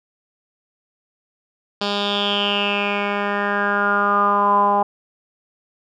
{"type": "tone with low-pass filter sweep", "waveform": "10% pulse", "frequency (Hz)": 203.1, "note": "G#3", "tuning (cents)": -38, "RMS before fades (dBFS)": -19, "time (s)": [1.81, 4.83], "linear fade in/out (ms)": 5, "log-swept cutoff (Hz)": [4200, 890], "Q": 7.4, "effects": []}